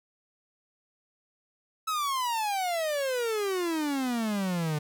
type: exponential sweep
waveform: 45% pulse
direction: down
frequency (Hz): 1309 to 147.1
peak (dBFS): -27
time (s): 1.87-4.79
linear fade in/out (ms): 10
effects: none